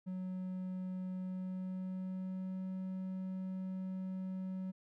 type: tone with pitch glide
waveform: triangle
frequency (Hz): 185 to 187.47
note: F#3 to F#3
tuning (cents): 0 to +23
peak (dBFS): -36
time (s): 0.06-4.72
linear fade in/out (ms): 20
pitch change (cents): +23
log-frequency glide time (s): 1.14-2.66
effects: none